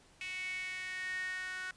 sawtooth tone with high-pass filter sweep, 370 Hz, F#4, in tune, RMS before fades -40 dBFS, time 0.21-1.71 s, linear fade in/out 2 ms, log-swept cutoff 2400 to 1600 Hz, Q 9.7, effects pink hiss -63 dBFS RMS until 1.76 s + resampled to 22050 Hz

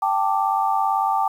sine chord, G suspended second, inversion none, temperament just, 784 / 882 / 1176 Hz, G5 / A5 / D6, 0 / +4 / +2 cents, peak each -21 / -22 / -24 dBFS, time 0.02-1.28 s, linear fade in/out 5 ms, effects 8-bit

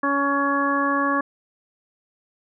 harmonic tone, 280.4 Hz, C#4, 20 cents sharp, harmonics 1 / 2 / 3 / 4 / 5 / 6, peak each -24 / -28 / -33 / -22 / -34 / -26 dBFS, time 0.03-1.21 s, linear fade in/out 5 ms, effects none

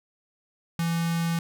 square tone with notch filter, 167.4 Hz, E3, 27 cents sharp, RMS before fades -26 dBFS, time 0.79-1.39 s, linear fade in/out 2 ms, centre 450 Hz, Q 0.9, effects none

